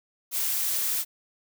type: noise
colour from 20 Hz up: blue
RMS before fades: -27 dBFS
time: 0.31-1.05 s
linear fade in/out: 50 ms
effects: none